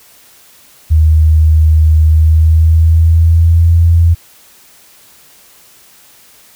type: tone with pitch glide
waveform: sine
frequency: 78.4 to 84.03 Hz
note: D#2 to E2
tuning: +14 to +34 cents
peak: -4 dBFS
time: 0.9-4.15 s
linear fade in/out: 20 ms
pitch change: +120 cents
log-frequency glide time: 2.08-3.73 s
effects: white hiss -43 dBFS RMS until 6.55 s